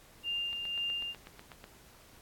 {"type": "tone with tremolo", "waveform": "sine", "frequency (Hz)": 2800, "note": "F7", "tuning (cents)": 4, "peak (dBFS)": -31, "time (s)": [0.23, 1.15], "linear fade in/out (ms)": 50, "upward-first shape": "sine", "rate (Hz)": 2, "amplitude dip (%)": 40}
{"type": "click train", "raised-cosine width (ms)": 0.3, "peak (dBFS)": -32, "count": 10, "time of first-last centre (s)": [0.53, 1.641], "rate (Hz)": 8.1}
{"effects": ["pink hiss -58 dBFS RMS until 2.21 s", "AAC 64 kbps"]}